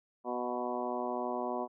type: harmonic tone with a mistuned harmonic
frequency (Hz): 123.47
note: B2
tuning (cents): 0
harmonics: 2 / 3 / 4 / 5 / 6 / 7 / 8 / 9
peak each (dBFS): -40 / -39 / -43 / -39 / -39 / -45 / -40 / -47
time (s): 0.24-1.68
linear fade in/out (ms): 50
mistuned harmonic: 6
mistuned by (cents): -28
effects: none